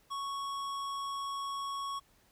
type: tone with hard clipping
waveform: sine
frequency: 1108.7 Hz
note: C#6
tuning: in tune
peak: -37 dBFS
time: 0.1-2 s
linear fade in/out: 20 ms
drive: 14 dB
effects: pink hiss -67 dBFS RMS until 2.31 s

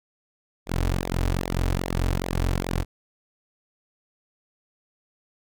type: tone with flanger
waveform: sawtooth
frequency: 44.6 Hz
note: F1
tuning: 37 cents sharp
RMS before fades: -25 dBFS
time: 0.66-2.85 s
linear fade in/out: 50 ms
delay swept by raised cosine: 0.66 to 5.76 ms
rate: 2.5 Hz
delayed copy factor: -0.8
effects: none

